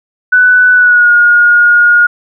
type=tone with pitch glide; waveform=sine; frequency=1492 to 1432.9 Hz; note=F#6 to F6; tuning=+14 to +44 cents; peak=-3 dBFS; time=0.32-2.07 s; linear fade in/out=10 ms; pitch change=-70 cents; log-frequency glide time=0.73-1.12 s; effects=none